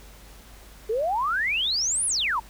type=exponential two-way sweep; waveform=sine; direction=up then down; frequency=415.3 to 10620 to 856 Hz; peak=-22 dBFS; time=0.89-2.4 s; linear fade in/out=10 ms; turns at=2.06 s; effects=added 50 Hz sine -47 dBFS peak until 2.49 s + pink hiss -50 dBFS RMS until 2.49 s